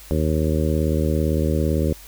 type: harmonic tone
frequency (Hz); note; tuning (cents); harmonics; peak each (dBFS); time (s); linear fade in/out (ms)
77.78; D#2; 0; 1 / 2 / 3 / 4 / 5 / 6 / 7; -21 / -24 / -26 / -27 / -28 / -29 / -29; 0.11-1.93; 0
effects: added 50 Hz sine -44 dBFS peak until 2.07 s + white hiss -44 dBFS RMS until 2.07 s